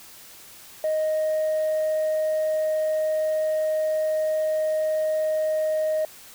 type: tone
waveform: sine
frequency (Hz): 623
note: D#5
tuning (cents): +2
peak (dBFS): -19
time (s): 0.84-6.05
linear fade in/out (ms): 2
effects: tanh soft clip ceiling -19 dBFS + white hiss -46 dBFS RMS until 6.34 s